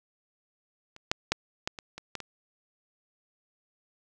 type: clicks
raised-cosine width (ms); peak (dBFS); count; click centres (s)
0.2; -30 / -7 / -7 / -12 / -22 / -23 / -17 / -22; 8; 0.964 / 1.115 / 1.32 / 1.675 / 1.788 / 1.98 / 2.153 / 2.203
effects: none